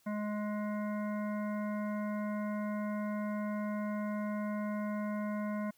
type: harmonic tone with a mistuned harmonic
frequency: 209.5 Hz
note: G#3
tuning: 15 cents sharp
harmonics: 1 / 3 / 5 / 7 / 9 / 10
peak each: -34 / -41 / -45 / -49 / -54 / -54 dBFS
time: 0.06-5.71 s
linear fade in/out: 10 ms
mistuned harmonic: 10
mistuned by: +16 cents
effects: white hiss -69 dBFS RMS until 5.77 s